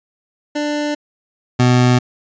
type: tone pair in turn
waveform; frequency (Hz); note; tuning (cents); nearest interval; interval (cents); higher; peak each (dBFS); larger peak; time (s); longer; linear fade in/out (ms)
25% pulse; 295.9 / 124.41; D4 / B2; +13 / +13; octave + minor third; 1500; first; -14 / -6; second; 0.55-0.95 / 1.59-1.99; neither; 10
effects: resampled to 16000 Hz